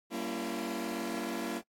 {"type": "chord", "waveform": "sawtooth", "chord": "G diminished seventh", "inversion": "none", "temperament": "just", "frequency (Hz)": [196, 235.2, 282.2, 338.7], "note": ["G3", "Bb3", "Db4", "Fb4"], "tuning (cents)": [0, 16, 31, 47], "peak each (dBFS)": [-39, -34, -37, -34], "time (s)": [0.1, 1.62], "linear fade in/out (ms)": 50, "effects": ["noise-tail reverb RT60 0.1 s tail -23 dB re dry", "AAC 64 kbps"]}